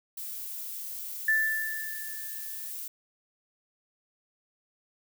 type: noise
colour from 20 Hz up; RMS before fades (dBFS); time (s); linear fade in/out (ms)
violet; -38; 0.17-2.88; 5
type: tone with exponential decay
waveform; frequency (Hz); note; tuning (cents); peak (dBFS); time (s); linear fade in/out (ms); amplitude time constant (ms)
sine; 1760; A6; 0; -20; 1.28-2.71; 5; 310
effects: none